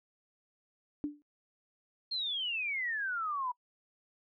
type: tone with exponential decay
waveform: sine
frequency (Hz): 293.7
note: D4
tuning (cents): 0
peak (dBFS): -28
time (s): 1.04-1.22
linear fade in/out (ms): 0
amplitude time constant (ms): 39
type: exponential sweep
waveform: sine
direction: down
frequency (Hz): 4271 to 964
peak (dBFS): -32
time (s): 2.11-3.52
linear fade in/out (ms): 10
effects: noise-tail reverb RT60 0.1 s tail -26 dB re dry